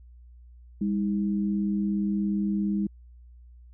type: tone pair together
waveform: sine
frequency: 201.8 / 319 Hz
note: G#3 / D#4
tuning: -49 / +43 cents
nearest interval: minor sixth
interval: 792 cents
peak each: -24 / -32 dBFS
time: 0.81-2.87 s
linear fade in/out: 5 ms
effects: added 60 Hz sine -47 dBFS peak until 3.73 s